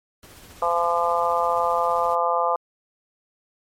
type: noise with tremolo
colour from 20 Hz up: pink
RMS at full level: -45 dBFS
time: 0.23-2.15 s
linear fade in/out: 0 ms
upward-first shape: sine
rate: 15 Hz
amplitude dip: 30%
type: harmonic tone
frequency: 171.2 Hz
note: F3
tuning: 34 cents flat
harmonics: 3 / 4 / 5 / 6 / 7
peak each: -25 / -25 / -25 / -25 / -25 dBFS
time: 0.62-2.56 s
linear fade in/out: 2 ms
effects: MP3 64 kbps